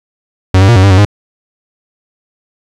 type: tone with pitch steps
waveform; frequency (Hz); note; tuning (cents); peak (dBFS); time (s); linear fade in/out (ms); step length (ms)
45% pulse; 93.6 / 97.1 / 118.5 / 94 / 99.4 / 93 / 102.7; F#2 / G2 / A#2 / F#2 / G2 / F#2 / G#2; +20 / -16 / +29 / +28 / +25 / +9 / -19; -3; 0.54-1.051; 5; 73
effects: low-pass 6000 Hz 12 dB/octave + 7-bit